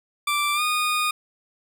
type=tone with pitch glide; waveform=20% pulse; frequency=1173 to 1229.9 Hz; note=D6 to D#6; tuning=-2 to -20 cents; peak=-16 dBFS; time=0.27-1.11 s; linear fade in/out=5 ms; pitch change=+82 cents; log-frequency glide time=0.54-0.62 s; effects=none